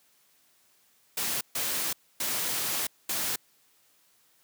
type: noise bursts at uneven times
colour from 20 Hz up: white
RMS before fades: -30 dBFS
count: 4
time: 1.17-1.41 / 1.55-1.93 / 2.2-2.87 / 3.09-3.36 s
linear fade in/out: 5 ms
effects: white hiss -65 dBFS RMS until 4.43 s + high-pass 100 Hz 12 dB/octave